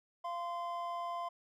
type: tone pair together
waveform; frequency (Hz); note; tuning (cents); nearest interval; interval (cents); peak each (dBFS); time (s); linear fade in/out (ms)
triangle; 691 / 1035.3; F5 / C6; -19 / -19; perfect fifth; 700; -38 / -37; 0.24-1.29; 10
effects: none